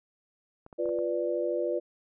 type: clicks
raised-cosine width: 1 ms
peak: -33 dBFS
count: 5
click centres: 0.664 / 0.728 / 0.857 / 0.891 / 0.988 s
type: chord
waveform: sine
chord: B diminished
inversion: second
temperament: equal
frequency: 349.2 / 493.9 / 587.3 Hz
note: F4 / B4 / D5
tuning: 0 / 0 / 0 cents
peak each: -31 dBFS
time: 0.78-1.8 s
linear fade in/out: 20 ms
effects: none